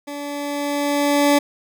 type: tone with level ramp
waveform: 20% pulse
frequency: 287.8 Hz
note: D4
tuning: 35 cents flat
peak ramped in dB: -24 to -7 dBFS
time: 0.07-1.39 s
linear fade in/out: 10 ms
effects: none